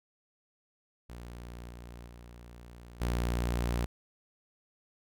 sawtooth tone with level steps, 59.4 Hz, A#1, 33 cents sharp, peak -39 / -41 / -44 / -25 dBFS, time 1.09-3.86 s, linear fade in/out 10 ms, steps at 1.69 / 2.06 / 3 s, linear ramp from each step 20 ms, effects none

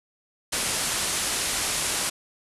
white low-pass noise, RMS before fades -27 dBFS, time 0.52-2.1 s, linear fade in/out 10 ms, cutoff 11000 Hz, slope 48 dB/octave, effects resampled to 32000 Hz

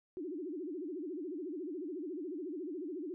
sine tone with vibrato, 329.6 Hz, E4, in tune, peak -38 dBFS, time 0.17-3.14 s, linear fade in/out 0 ms, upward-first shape sine, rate 14 Hz, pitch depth 250 cents each way, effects none

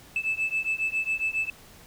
sine beating tone pair, 2621 / 2628.3 Hz, E7 / E7, -11 / -6 cents, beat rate 7.3 Hz, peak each -27 dBFS, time 0.16-1.5 s, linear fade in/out 2 ms, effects tanh soft clip ceiling -20 dBFS + pink hiss -51 dBFS RMS until 1.86 s

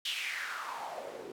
white noise with band-pass filter sweep, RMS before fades -39 dBFS, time 0.05-1.32 s, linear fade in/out 5 ms, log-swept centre 3300 to 350 Hz, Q 4.2, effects none

